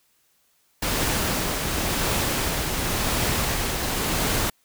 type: noise with tremolo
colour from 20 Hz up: pink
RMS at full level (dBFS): -23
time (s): 0.82-4.5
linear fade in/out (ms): 5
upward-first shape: triangle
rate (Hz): 0.93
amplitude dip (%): 35
effects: white hiss -65 dBFS RMS until 4.64 s